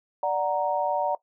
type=chord; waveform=sine; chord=D augmented; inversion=none; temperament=equal; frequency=587.3 / 740 / 932.3 Hz; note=D5 / F#5 / A#5; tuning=0 / 0 / 0 cents; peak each=-27 dBFS; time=0.23-1.15 s; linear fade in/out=2 ms; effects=noise-tail reverb RT60 0.1 s tail -18 dB re dry